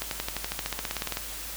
accelerating click train, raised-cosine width 0.2 ms, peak -12 dBFS, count 18, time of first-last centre 0.02-1.171 s, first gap 92 ms, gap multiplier 0.96, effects added 50 Hz sine -44 dBFS peak until 1.56 s + white hiss -38 dBFS RMS until 1.56 s

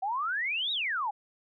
sine exponential two-way sweep, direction up then down, 738 to 3900 to 784 Hz, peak -28 dBFS, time 0.02-1.11 s, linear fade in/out 10 ms, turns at 0.72 s, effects none

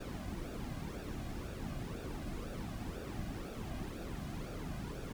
brown noise with flanger, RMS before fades -42 dBFS, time 0-5.13 s, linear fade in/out 10 ms, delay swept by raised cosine 0.96 to 2.26 ms, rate 2 Hz, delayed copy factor -0.65, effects none

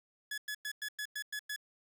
sawtooth tone bursts, 1700 Hz, G#6, 40 cents sharp, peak -33 dBFS, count 8, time 0.31-1.562 s, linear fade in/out 5 ms, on 69 ms, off 100 ms, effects 10-bit

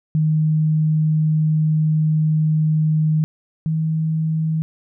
sine tone pair in turn, 155.56 / 158.74 Hz, D#3 / D#3, 0 / +35 cents, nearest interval unison, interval 35 cents, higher second, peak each -14 / -17 dBFS, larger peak first, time 0.15-3.24 / 3.66-4.62 s, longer first, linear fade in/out 0 ms, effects none

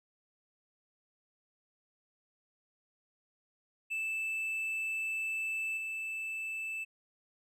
triangle tone with level steps, 2637 Hz, E7, in tune, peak -31 / -34 dBFS, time 3.9-6.85 s, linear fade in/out 20 ms, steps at 5.77 s, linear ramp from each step 5 ms, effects none

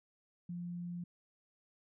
sine tone, 174.61 Hz, F3, in tune, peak -39 dBFS, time 0.49-1.04 s, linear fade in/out 5 ms, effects none

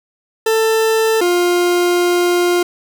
40% pulse tone pair in turn, 444.2 / 352.6 Hz, A4 / F4, +16 / +17 cents, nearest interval major third, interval 399 cents, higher first, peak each -11 dBFS, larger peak neither, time 0.46-1.21 / 1.21-2.63 s, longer second, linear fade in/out 5 ms, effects none

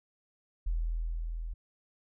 sine tone with level ramp, 41.2 Hz, E1, in tune, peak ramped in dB -27 to -35 dBFS, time 0.66-1.54 s, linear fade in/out 10 ms, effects none

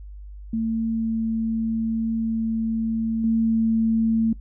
sine tone with level steps, 224.8 Hz, A3, 37 cents sharp, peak -21 / -17 dBFS, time 0.53-4.33 s, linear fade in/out 5 ms, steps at 3.24 s, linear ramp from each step 2 ms, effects noise-tail reverb RT60 0.1 s tail -20 dB re dry + added 50 Hz sine -36 dBFS peak until 4.4 s

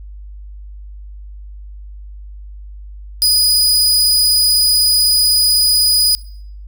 sawtooth tone, 4958 Hz, D#8, 7 cents flat, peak -7 dBFS, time 3.22-6.15 s, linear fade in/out 0 ms, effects noise-tail reverb RT60 0.7 s tail -25 dB re dry + added 50 Hz sine -30 dBFS peak until 6.67 s

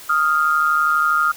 sine tone pair together, 1244.5 / 1396.9 Hz, D#6 / F6, 0 / 0 cents, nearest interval major second, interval 200 cents, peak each -17 dBFS, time 0.09-1.32 s, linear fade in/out 10 ms, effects white hiss -39 dBFS RMS until 1.36 s

